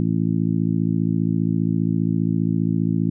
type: harmonic tone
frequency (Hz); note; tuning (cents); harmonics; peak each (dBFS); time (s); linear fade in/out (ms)
55; A1; 0; 2 / 3 / 4 / 5 / 6; -25 / -21 / -24 / -25 / -30; 0-3.1; 0
effects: none